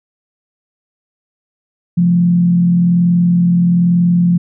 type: tone with frequency modulation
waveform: sine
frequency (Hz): 174.61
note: F3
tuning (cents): 0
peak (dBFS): -8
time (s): 1.97-4.38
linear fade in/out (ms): 10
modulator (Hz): 41.1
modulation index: 0.35
effects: none